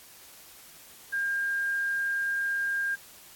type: tone with quantisation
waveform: sine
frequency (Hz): 1606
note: G6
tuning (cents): +41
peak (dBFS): -26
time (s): 1.12-2.96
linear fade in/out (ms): 20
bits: 9
effects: white hiss -51 dBFS RMS until 3.35 s + AAC 64 kbps